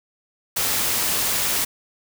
white noise, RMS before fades -22 dBFS, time 0.56-1.65 s, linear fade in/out 10 ms, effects none

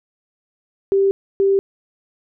sine tone pair in turn, 392 / 392 Hz, G4 / G4, 0 / 0 cents, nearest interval unison, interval 0 cents, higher neither, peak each -12 dBFS, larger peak neither, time 0.92-1.11 / 1.4-1.59 s, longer neither, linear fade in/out 0 ms, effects none

